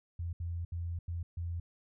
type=tone bursts at uneven times; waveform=sine; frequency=85.4 Hz; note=F2; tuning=38 cents flat; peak=-34 dBFS; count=5; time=0.19-0.33 / 0.4-0.65 / 0.72-0.99 / 1.08-1.23 / 1.37-1.6 s; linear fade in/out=5 ms; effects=none